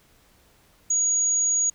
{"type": "tone", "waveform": "sine", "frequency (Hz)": 6730, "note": "G#8", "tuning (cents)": 22, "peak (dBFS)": -19, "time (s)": [0.9, 1.7], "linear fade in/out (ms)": 5, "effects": ["pink hiss -59 dBFS RMS until 1.74 s"]}